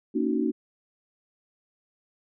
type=chord; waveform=sine; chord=D# minor seventh; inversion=second; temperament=just; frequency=233.3 / 280 / 311.1 / 373.4 Hz; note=A#3 / C#4 / D#4 / F#4; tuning=+2 / +18 / 0 / +16 cents; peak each=-28 / -28 / -28 / -30 dBFS; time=0.14-0.52 s; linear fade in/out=20 ms; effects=none